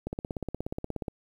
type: click train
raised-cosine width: 2 ms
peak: -19 dBFS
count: 18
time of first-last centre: 0.07-1.082 s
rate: 16.8 Hz
effects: 9-bit